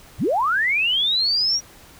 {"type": "linear sweep", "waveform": "sine", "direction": "up", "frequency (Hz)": [48.39, 5750], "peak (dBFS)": -17, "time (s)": [0.18, 1.61], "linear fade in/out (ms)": 50, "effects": ["pink hiss -47 dBFS RMS until 1.99 s"]}